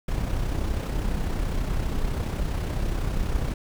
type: noise with amplitude modulation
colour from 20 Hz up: brown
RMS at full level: -24 dBFS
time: 0.08-3.54 s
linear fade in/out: 5 ms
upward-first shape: sine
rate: 32.1 Hz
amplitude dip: 45%
effects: none